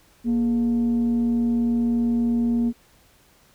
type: tone with frequency modulation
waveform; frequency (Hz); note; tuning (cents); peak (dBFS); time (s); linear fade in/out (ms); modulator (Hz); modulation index
sine; 235.8; A#3; +20; -17; 0.24-2.73; 50; 185; 0.24
effects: tanh soft clip ceiling -15 dBFS + pink hiss -57 dBFS RMS until 3.54 s